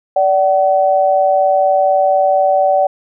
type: tone pair together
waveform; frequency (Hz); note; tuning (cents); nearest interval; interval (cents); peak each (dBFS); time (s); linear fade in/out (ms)
sine; 582 / 757.8; D5 / F#5; -16 / +41; perfect fourth; 457; -12; 0.16-2.87; 5
effects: none